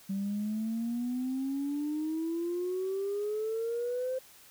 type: exponential sweep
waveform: sine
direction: up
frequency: 193 to 523.3 Hz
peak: -29 dBFS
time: 0.09-4.19 s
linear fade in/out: 10 ms
effects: tanh soft clip ceiling -26 dBFS + white hiss -56 dBFS RMS until 4.5 s